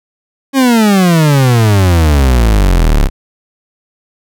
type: exponential sweep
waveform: 40% pulse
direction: down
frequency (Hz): 277.2 to 32.84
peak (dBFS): -5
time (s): 0.53-3.1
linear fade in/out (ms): 50
effects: none